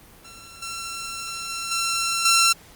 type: tone with level steps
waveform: 10% pulse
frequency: 1353 Hz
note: E6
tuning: 45 cents sharp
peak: -34 / -22 / -20 / -14 / -7 dBFS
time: 0.24-2.53 s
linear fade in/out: 10 ms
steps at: 0.62 / 1.49 / 1.71 / 2.25 s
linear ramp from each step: 5 ms
effects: pink hiss -49 dBFS RMS until 2.75 s + Opus 32 kbps